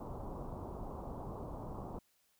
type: low-pass noise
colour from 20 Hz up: pink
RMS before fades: -44 dBFS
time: 0-1.99 s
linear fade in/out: 5 ms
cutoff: 1100 Hz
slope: 48 dB/octave
effects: white hiss -74 dBFS RMS until 2.39 s